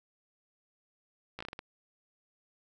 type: slowing click train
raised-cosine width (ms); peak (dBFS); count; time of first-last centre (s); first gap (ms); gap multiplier
0.3; -24; 7; 1.39-1.591; 15; 1.32
effects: none